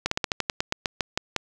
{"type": "slowing click train", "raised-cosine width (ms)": 0.2, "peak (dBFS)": -6, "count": 13, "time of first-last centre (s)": [0.06, 1.363], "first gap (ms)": 54, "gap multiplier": 1.12, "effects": []}